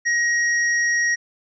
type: tone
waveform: square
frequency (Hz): 1889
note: A#6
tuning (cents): +22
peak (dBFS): -18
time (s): 0.05-1.16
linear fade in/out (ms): 20
effects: resampled to 16000 Hz